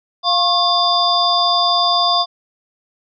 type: tone cluster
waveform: sine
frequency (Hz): 700 / 1087 / 3560 / 4862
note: F5 / C#6 / A7 / D#8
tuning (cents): +4 / -34 / +20 / -41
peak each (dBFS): -18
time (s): 0.23-2.26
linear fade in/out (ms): 50
effects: none